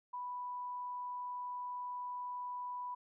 sine tone, 987.8 Hz, B5, in tune, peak -39 dBFS, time 0.13-2.95 s, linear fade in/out 10 ms, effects none

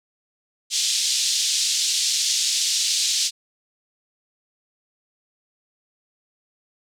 pink band-pass noise, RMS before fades -22 dBFS, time 0.7-3.31 s, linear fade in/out 50 ms, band 3600 to 7700 Hz, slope 24 dB/octave, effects none

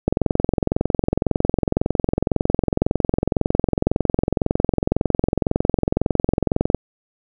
click train, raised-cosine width 2 ms, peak -3 dBFS, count 147, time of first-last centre 0.08-6.747 s, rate 21.9 Hz, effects none

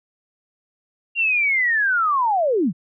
sine linear sweep, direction down, 2794 to 140.4 Hz, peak -16 dBFS, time 1.15-2.73 s, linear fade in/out 50 ms, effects none

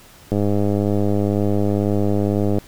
click train, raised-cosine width 2 ms, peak -7 dBFS, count 232, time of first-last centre 0.32-2.585 s, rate 102 Hz, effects pink hiss -46 dBFS RMS until 2.67 s

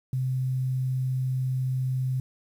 sine tone with quantisation, 129.6 Hz, C3, 16 cents flat, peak -24 dBFS, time 0.13-2.2 s, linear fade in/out 2 ms, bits 9, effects none

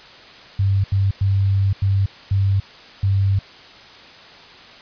sine tone bursts at uneven times, 98 Hz, G2, in tune, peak -14 dBFS, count 6, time 0.59-0.84 / 0.92-1.11 / 1.21-1.73 / 1.82-2.06 / 2.31-2.6 / 3.03-3.39 s, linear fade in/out 5 ms, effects white hiss -42 dBFS RMS until 4.81 s + resampled to 11025 Hz

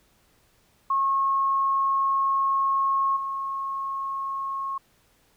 sine tone with level steps, 1088 Hz, C#6, 33 cents flat, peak -20 / -27 dBFS, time 0.9-4.78 s, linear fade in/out 5 ms, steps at 3.16 s, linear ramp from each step 10 ms, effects pink hiss -63 dBFS RMS until 5.36 s

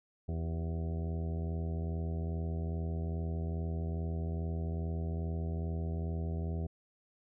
harmonic tone with a mistuned harmonic, 82.41 Hz, E2, in tune, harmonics 1 / 2 / 3 / 4 / 5 / 6 / 7 / 8 / 9, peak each -34 / -39 / -47 / -51 / -47 / -53 / -56 / -52 / -56 dBFS, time 0.28-6.67 s, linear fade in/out 10 ms, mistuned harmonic 5, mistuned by -56 cents, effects none

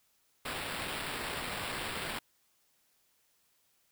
violet noise with sample-and-hold, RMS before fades -38 dBFS, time 0.45-2.19 s, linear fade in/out 5 ms, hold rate 6300 Hz, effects white hiss -72 dBFS RMS until 3.91 s

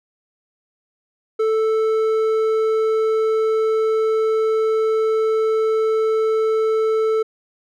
sine tone with hard clipping, 440 Hz, A4, in tune, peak -17 dBFS, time 1.39-7.23 s, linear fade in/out 10 ms, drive 6 dB, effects none

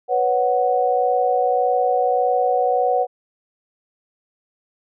sine chord, B suspended second, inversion none, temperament just, 493.9 / 555.6 / 740.8 Hz, B4 / C#5 / F#5, 0 / +4 / +2 cents, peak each -20 / -23 / -18 dBFS, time 0.08-3.07 s, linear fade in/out 50 ms, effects none

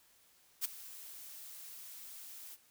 blue noise with ADSR envelope, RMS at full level -32 dBFS, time 0.61-2.57 s, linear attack 39 ms, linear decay 11 ms, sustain -18 dB, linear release 34 ms, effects white hiss -67 dBFS RMS until 2.7 s

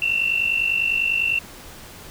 sine tone pair together, 2700 / 2750 Hz, E7 / F7, +41 / -27 cents, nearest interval unison, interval 32 cents, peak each -20 / -23 dBFS, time 0.02-1.39 s, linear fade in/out 2 ms, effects pink hiss -41 dBFS RMS until 2.1 s

